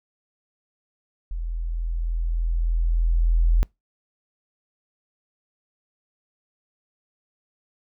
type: tone with level ramp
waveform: sine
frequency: 41.68 Hz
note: E1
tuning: 20 cents sharp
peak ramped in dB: -26 to -14 dBFS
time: 1.31-3.63 s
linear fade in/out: 0 ms
effects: noise-tail reverb RT60 0.2 s tail -26 dB re dry